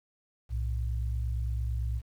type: tone pair together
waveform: sine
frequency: 62.52 / 111.4 Hz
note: B1 / A2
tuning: +22 / +22 cents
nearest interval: minor seventh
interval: 1000 cents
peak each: -29 / -35 dBFS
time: 0.49-2.02 s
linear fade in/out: 50 ms
effects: 10-bit